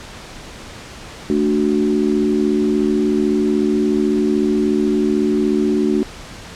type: chord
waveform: sine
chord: D major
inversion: second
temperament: equal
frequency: 220 / 293.7 / 370 Hz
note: A3 / D4 / F#4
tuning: 0 / 0 / 0 cents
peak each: -18 dBFS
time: 1.3-6.03 s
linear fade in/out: 0 ms
effects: pink hiss -35 dBFS RMS until 6.55 s + low-pass 7000 Hz 12 dB/octave